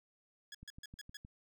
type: tone bursts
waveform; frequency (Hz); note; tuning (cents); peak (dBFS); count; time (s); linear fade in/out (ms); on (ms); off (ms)
15% pulse; 1677; G#6; +16; -40; 5; 0.52-1.17; 2; 26; 130
type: click train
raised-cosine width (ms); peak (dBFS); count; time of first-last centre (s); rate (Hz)
5; -39; 5; 0.63-1.249; 6.46
effects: none